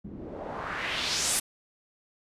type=noise with low-pass filter sweep; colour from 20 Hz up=white; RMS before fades=-32 dBFS; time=0.04-1.4 s; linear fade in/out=10 ms; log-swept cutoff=200 to 11000 Hz; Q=2.1; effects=resampled to 32000 Hz